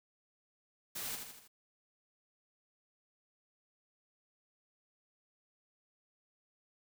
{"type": "noise with echo", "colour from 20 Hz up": "white", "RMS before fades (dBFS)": -41, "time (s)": [0.95, 1.16], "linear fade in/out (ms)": 10, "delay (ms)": 80, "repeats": 4, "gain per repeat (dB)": -5, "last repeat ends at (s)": 1.48, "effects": []}